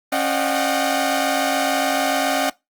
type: tone cluster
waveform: sawtooth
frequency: 274.4 / 609 / 718 / 765 Hz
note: C#4 / D#5 / F5 / G5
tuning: -17 / -37 / +48 / -42 cents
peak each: -20 dBFS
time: 0.12-2.5 s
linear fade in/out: 5 ms
effects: noise-tail reverb RT60 0.2 s tail -22 dB re dry + Opus 32 kbps